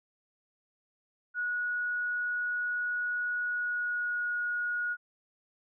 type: tone with pitch glide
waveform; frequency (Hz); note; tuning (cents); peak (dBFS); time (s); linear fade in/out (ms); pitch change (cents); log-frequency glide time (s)
sine; 1459 to 1447.2; F#6 to F#6; -25 to -39; -29; 1.34-4.97; 50; -14; 3.44-4.37
effects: none